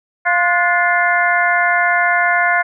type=harmonic tone with a mistuned harmonic; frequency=349.2 Hz; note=F4; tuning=in tune; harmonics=2 / 3 / 4 / 5 / 6; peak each=-17 / -21 / -17 / -18 / -19 dBFS; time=0.25-2.63 s; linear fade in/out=20 ms; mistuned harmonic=4; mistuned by=+63 cents; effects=none